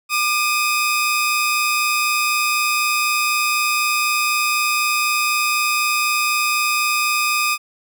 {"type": "tone pair together", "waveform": "sawtooth", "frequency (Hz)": [1200, 2524], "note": ["D6", "D#7"], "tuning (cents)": [37, 24], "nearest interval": "octave + minor second", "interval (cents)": 1287, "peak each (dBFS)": -16, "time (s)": [0.09, 7.58], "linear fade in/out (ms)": 50, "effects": []}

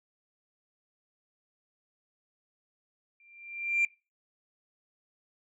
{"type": "tone with exponential growth", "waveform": "sine", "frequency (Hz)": 2372, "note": "D7", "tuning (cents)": 17, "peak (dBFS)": -19, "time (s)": [3.2, 3.85], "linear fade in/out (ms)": 2, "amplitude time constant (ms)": 140, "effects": ["noise-tail reverb RT60 0.3 s tail -25 dB re dry", "tanh soft clip ceiling -19 dBFS"]}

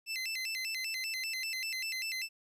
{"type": "tone with vibrato", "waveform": "25% pulse", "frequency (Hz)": 2333, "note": "D7", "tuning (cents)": -12, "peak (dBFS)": -31, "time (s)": [0.06, 2.29], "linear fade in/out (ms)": 50, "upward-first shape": "square", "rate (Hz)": 5.1, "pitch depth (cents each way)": 220, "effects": ["resampled to 32000 Hz", "12-bit"]}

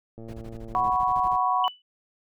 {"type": "click train", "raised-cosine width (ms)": 2, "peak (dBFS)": -29, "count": 82, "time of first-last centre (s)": [0.18, 0.897], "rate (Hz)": 113}
{"type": "noise bursts", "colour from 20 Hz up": "brown", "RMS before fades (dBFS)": -40, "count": 14, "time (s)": [0.28, 1.365], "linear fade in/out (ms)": 10, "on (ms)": 58, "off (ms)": 21}
{"type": "chord", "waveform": "sine", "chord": "F# suspended fourth", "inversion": "none", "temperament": "just", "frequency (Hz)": [740, 986.7, 1110], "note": ["F#5", "B5", "C#6"], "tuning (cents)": [0, -2, 2], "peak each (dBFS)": -25, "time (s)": [0.75, 1.68], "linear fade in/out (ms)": 0}
{"type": "tone with exponential decay", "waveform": "sine", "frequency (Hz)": 2977, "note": "F#7", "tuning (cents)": 10, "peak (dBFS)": -24, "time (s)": [1.64, 1.82], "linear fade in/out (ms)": 2, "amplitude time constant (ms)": 37}
{"effects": []}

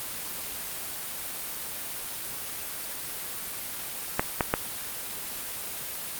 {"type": "clicks", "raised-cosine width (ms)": 0.5, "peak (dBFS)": -6, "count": 3, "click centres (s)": [4.195, 4.408, 4.539], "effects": ["white hiss -35 dBFS RMS until 6.19 s", "Opus 32 kbps"]}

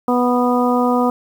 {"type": "harmonic tone", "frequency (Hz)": 246.3, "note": "B3", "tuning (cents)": -5, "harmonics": [1, 2, 3, 4, 5], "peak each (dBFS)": [-16, -19, -21, -22, -23], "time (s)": [0.08, 1.1], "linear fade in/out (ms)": 2, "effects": ["7-bit"]}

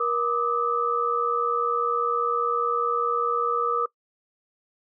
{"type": "tone cluster", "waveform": "sine", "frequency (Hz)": [475.1, 1190, 1270], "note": ["A#4", "D6", "D#6"], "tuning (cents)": [33, 22, 35], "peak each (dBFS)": [-27, -25, -26], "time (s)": [0, 3.86], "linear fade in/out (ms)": 5, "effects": ["noise-tail reverb RT60 0.1 s tail -23 dB re dry"]}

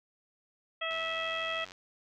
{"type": "harmonic tone", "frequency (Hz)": 652, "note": "E5", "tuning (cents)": -19, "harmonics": [1, 2, 3, 4, 5], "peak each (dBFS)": [-38, -38, -38, -38, -38], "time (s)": [0.81, 1.65], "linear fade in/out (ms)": 10}
{"type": "click train", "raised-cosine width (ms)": 0.2, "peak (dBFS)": -30, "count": 76, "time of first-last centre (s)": [0.91, 1.719], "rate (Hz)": 92.7}
{"effects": []}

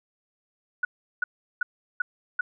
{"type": "tone bursts", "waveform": "sine", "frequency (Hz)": 1468, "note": "F#6", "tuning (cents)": -14, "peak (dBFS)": -21, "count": 5, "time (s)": [0.83, 2.41], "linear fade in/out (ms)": 5, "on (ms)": 20, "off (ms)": 370, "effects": []}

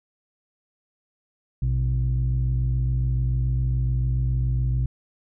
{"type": "tone pair together", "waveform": "sine", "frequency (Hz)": [58.64, 125.7], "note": ["A#1", "B2"], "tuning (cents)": [11, 31], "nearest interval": "octave + minor second", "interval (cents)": 1320, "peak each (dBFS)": [-21, -21], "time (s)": [1.62, 4.86], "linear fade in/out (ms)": 5, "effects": ["tanh soft clip ceiling -16 dBFS"]}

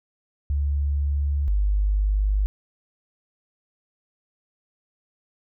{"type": "tone pair in turn", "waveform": "sine", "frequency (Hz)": [71.4, 50.33], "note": ["D2", "G1"], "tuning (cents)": [-48, 46], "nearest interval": "tritone", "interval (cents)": 606, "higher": "first", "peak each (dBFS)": [-20, -18], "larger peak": "second", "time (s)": [[0.5, 1.48], [1.48, 2.46]], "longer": "neither", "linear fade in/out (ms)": 0, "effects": []}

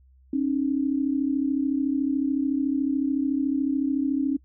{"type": "tone pair together", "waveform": "sine", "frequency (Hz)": [270, 303.8], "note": ["C#4", "D#4"], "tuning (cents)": [-45, -41], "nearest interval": "major second", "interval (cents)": 204, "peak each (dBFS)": [-23, -26], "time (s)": [0.33, 4.37], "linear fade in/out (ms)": 5, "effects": ["noise-tail reverb RT60 0.1 s tail -24 dB re dry", "added 65 Hz sine -53 dBFS peak until 4.44 s"]}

